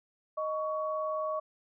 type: tone pair together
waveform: sine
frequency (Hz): 622.3 / 1120.4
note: D#5 / C#6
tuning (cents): 0 / +18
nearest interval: minor seventh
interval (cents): 1018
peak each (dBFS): -32 / -34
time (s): 0.37-1.4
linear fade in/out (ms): 10
effects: none